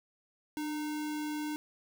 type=tone with sample-and-hold; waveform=sine; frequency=300.3 Hz; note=D4; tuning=39 cents sharp; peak=-33 dBFS; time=0.57-1.56 s; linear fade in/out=0 ms; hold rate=1225 Hz; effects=none